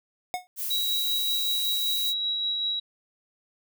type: tone with exponential decay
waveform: square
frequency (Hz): 728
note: F#5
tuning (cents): -28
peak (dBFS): -24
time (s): 0.34-0.47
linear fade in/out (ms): 0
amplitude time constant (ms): 28
type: noise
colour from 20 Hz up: violet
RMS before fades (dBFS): -31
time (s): 0.56-2.14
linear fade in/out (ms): 50
type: tone with tremolo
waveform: sine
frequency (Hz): 3874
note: B7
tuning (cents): -34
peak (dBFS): -24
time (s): 0.7-2.8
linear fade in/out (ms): 10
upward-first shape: sine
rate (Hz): 5.2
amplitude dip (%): 25
effects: none